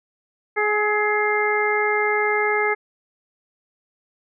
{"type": "harmonic tone with a mistuned harmonic", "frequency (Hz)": 420.1, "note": "G#4", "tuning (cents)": 20, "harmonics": [1, 2, 3, 4, 5], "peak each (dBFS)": [-22, -25, -27, -26, -23], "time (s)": [0.56, 2.75], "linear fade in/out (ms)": 20, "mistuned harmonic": 3, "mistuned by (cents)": 21, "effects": []}